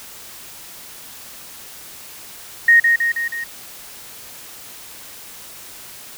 sine tone with echo, 1863 Hz, A#6, 2 cents flat, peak -7 dBFS, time 2.68-2.8 s, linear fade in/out 5 ms, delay 160 ms, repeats 4, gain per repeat -4 dB, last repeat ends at 3.44 s, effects white hiss -38 dBFS RMS until 6.17 s

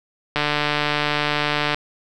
click train, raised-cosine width 0.3 ms, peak -4 dBFS, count 206, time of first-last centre 0.36-1.745 s, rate 148 Hz, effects none

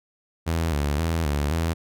sawtooth tone with vibrato, 77.3 Hz, D#2, 11 cents flat, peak -18 dBFS, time 0.46-1.74 s, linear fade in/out 20 ms, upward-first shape square, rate 1.9 Hz, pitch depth 110 cents each way, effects none

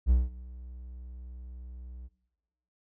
triangle tone with ADSR envelope, 61.74 Hz, B1, in tune, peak -16 dBFS, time 0.06-2.09 s, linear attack 43 ms, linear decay 190 ms, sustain -23 dB, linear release 32 ms, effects noise-tail reverb RT60 1.0 s tail -20 dB re dry

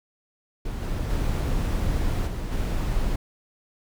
brown noise with level steps, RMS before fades -30 / -27 / -24 / -29 / -25 dBFS, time 0.65-3.16 s, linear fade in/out 5 ms, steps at 0.81 / 1.09 / 2.26 / 2.51 s, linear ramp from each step 20 ms, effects none

